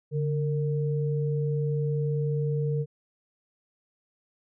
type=tone pair together; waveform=sine; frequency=144.76 / 459.6 Hz; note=D3 / A#4; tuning=-25 / -25 cents; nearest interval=octave + minor sixth; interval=2000 cents; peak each=-25 / -31 dBFS; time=0.11-2.86 s; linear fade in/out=50 ms; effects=none